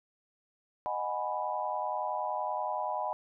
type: chord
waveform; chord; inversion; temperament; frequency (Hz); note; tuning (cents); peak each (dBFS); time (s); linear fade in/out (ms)
sine; G# minor seventh; second; equal with one note detuned; 618.3 / 740 / 830.6 / 987.8; D#5 / F#5 / G#5 / B5; -11 / 0 / 0 / 0; -37 / -37 / -36 / -35; 0.86-3.13; 0
effects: none